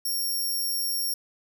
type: tone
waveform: 5% pulse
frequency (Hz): 5530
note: F8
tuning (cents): -18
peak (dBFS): -20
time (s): 0.05-1.14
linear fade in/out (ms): 5
effects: none